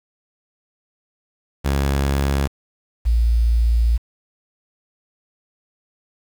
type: tone pair in turn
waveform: sawtooth / sine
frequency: 69.3 / 57.57 Hz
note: C#2 / A#1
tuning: 0 / -21 cents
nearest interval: minor third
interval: 321 cents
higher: first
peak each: -13 / -13 dBFS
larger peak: neither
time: 1.64-2.48 / 3.05-3.98 s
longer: second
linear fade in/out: 20 ms
effects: 7-bit